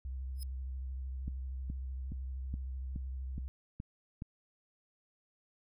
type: tone with vibrato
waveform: sine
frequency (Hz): 65.1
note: C2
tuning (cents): -8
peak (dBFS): -37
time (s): 0.05-3.48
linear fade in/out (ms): 0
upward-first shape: sine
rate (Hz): 13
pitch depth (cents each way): 45
type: tone with exponential growth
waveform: 5% pulse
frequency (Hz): 5100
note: D#8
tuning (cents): +42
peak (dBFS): -36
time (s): 0.35-0.43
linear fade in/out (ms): 0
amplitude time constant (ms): 16
type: click train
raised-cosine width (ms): 5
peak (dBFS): -28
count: 8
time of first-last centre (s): 1.28-4.221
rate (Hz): 2.38
effects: none